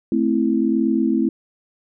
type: chord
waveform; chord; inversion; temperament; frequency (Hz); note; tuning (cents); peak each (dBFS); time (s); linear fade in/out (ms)
sine; A minor; none; equal; 220 / 261.6 / 329.6; A3 / C4 / E4; 0 / 0 / 0; -20; 0.12-1.29; 2
effects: none